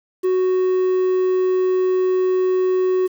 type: tone with quantisation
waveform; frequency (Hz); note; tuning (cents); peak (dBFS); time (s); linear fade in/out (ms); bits
triangle; 370; F#4; 0; -13; 0.23-3.08; 20; 7
effects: none